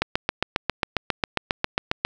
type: click train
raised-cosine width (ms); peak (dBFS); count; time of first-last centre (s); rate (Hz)
0.3; -4; 16; 0.02-2.05; 7.39
effects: none